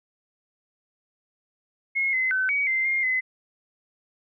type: tone with pitch steps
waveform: sine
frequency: 2164 / 2047 / 1522 / 2260 / 2081 / 2122 / 2033 Hz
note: C#7 / C7 / F#6 / C#7 / C7 / C7 / B6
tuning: -42 / -38 / +48 / +33 / -10 / +24 / +50 cents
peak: -21 dBFS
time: 1.95-3.21 s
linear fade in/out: 20 ms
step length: 180 ms
effects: none